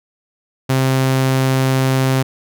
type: tone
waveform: sawtooth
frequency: 132 Hz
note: C3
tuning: 16 cents sharp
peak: -9 dBFS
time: 0.69-2.23 s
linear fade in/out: 10 ms
effects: none